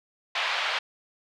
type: band-pass noise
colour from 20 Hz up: white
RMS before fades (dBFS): -28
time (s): 0.35-0.79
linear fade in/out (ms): 5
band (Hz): 660 to 3500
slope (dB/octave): 24
effects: none